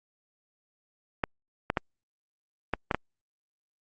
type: clicks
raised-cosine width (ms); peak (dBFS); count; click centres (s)
0.5; -10; 6; 1.238 / 1.701 / 1.772 / 2.737 / 2.912 / 2.946
effects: Opus 48 kbps